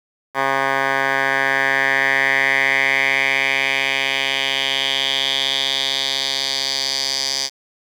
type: tone with band-pass filter sweep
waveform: 10% pulse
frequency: 135.7 Hz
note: C#3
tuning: 36 cents flat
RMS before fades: -19 dBFS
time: 0.34-7.5 s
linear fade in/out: 50 ms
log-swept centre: 1300 to 5100 Hz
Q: 3.9
effects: 7-bit